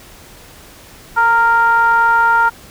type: ring-modulated tone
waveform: triangle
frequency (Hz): 236.1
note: A#3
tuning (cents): +22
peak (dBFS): -4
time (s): 1.16-2.5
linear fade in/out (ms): 20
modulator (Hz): 1160
effects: pink hiss -40 dBFS RMS until 2.7 s